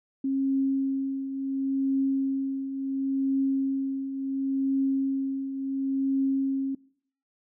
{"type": "tone with tremolo", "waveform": "sine", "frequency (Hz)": 270.3, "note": "C#4", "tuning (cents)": -44, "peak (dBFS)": -21, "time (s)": [0.24, 6.75], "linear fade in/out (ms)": 5, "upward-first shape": "triangle", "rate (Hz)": 0.71, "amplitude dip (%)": 65, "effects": ["noise-tail reverb RT60 0.6 s tail -23 dB re dry"]}